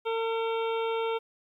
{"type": "harmonic tone", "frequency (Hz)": 453.4, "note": "A#4", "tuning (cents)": -48, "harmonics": [1, 2, 3, 5, 6, 7, 8], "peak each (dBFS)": [-28, -34, -38, -42, -44, -45, -46], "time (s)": [0.05, 1.19], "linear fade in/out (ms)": 20, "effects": ["11-bit"]}